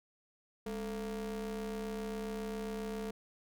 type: ring-modulated tone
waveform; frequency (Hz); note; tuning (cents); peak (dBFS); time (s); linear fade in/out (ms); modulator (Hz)
square; 118.9; A#2; +35; -35; 0.66-3.11; 5; 323
effects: none